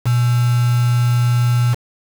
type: tone with quantisation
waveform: sine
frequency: 121.1 Hz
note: B2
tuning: 34 cents flat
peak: -12 dBFS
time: 0.05-1.75 s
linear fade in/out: 20 ms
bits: 4
effects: none